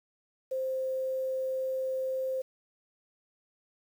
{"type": "tone with quantisation", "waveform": "sine", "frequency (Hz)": 523.3, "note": "C5", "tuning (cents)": 0, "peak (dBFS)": -29, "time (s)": [0.51, 2.42], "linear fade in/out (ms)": 10, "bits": 9, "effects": []}